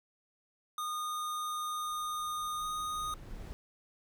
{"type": "tone with pitch glide", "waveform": "square", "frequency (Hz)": [1227, 1238.4], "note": ["D#6", "D#6"], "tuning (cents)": [-25, -9], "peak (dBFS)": -35, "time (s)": [0.78, 3.14], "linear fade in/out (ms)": 2, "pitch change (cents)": 16, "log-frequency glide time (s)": [2.58, 2.66]}
{"type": "noise with exponential growth", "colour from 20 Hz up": "brown", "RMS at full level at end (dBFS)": -41, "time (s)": [1.09, 3.53], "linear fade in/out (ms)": 0, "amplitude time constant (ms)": 530}
{"effects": []}